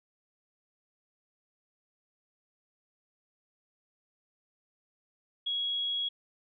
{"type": "tone", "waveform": "sine", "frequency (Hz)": 3322, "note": "G#7", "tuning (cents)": 0, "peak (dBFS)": -29, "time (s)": [5.46, 6.09], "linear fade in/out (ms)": 10, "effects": []}